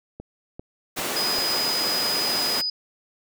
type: click train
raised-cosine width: 2 ms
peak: -23 dBFS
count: 4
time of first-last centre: 0.2-1.386 s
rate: 2.53 Hz
type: high-pass noise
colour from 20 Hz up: pink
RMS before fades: -28 dBFS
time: 0.96-2.62 s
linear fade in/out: 20 ms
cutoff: 300 Hz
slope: 12 dB/octave
type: tone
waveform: sine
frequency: 4974 Hz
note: D#8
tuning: 1 cent flat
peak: -23 dBFS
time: 1.16-2.7 s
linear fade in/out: 5 ms
effects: none